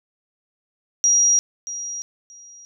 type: tone with echo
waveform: sine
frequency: 5730 Hz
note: F8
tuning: 44 cents sharp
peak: -13 dBFS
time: 1.04-1.39 s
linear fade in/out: 0 ms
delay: 630 ms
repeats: 2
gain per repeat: -14 dB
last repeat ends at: 2.65 s
effects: none